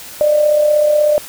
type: tone with amplitude modulation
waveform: sine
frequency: 599 Hz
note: D5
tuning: 34 cents sharp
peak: -7 dBFS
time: 0.21-1.18 s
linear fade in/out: 0 ms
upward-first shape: sine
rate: 36.3 Hz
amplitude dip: 45%
effects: white hiss -33 dBFS RMS until 1.28 s